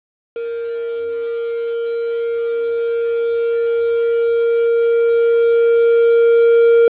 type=tone with level ramp; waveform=triangle; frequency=465.1 Hz; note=A#4; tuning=4 cents flat; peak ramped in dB=-19 to -5 dBFS; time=0.36-6.88 s; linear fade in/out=2 ms; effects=resampled to 8000 Hz + 7-bit